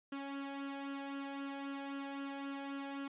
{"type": "tone with flanger", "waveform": "sawtooth", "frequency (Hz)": 277.2, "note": "C#4", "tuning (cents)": 0, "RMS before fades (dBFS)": -43, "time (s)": [0.12, 3.08], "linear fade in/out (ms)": 5, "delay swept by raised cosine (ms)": [0.67, 1.26], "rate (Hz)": 3.8, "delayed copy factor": 0.65, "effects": ["resampled to 8000 Hz"]}